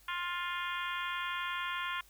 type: harmonic tone with a mistuned harmonic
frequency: 351.6 Hz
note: F4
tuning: 12 cents sharp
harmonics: 3 / 4 / 5 / 6 / 7 / 8 / 9 / 10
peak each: -38 / -40 / -42 / -44 / -45 / -46 / -47 / -48 dBFS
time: 0.08-2.01 s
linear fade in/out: 5 ms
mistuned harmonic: 10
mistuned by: -54 cents
effects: added 50 Hz sine -63 dBFS peak until 2.09 s + white hiss -63 dBFS RMS until 2.09 s